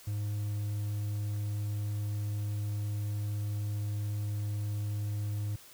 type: tone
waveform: triangle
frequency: 103.83 Hz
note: G#2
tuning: in tune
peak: -29 dBFS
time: 0.07-5.56 s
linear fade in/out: 5 ms
effects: white hiss -54 dBFS RMS until 5.73 s